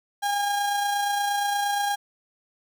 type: tone with amplitude modulation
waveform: 35% pulse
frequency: 812 Hz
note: G#5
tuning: 39 cents flat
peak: -20 dBFS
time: 0.22-1.96 s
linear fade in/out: 20 ms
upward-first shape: sine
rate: 28.5 Hz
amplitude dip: 30%
effects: none